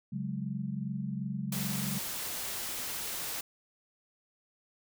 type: chord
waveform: sine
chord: C# suspended fourth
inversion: none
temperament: equal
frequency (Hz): 138.59 / 185 / 207.7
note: C#3 / F#3 / G#3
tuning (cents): 0 / 0 / 0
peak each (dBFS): -37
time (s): 0.12-1.99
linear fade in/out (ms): 10
type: noise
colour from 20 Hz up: white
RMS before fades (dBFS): -37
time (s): 1.52-3.41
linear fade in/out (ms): 5
effects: none